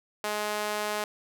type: tone with high-pass filter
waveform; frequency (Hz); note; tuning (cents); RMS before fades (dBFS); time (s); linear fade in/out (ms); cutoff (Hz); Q
sawtooth; 210; G#3; +19; -31; 0.24-1.04; 0; 620; 1
effects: none